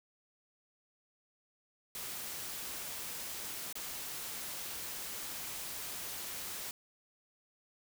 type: noise with dropouts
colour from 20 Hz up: white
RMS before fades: -42 dBFS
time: 1.95-6.71 s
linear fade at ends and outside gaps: 1 ms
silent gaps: 3.727-3.754 s
effects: none